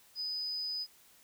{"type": "tone", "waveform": "sine", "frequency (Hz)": 4991, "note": "D#8", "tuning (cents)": 5, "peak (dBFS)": -34, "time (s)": [0.15, 0.87], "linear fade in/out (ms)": 50, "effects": ["white hiss -62 dBFS RMS until 1.23 s"]}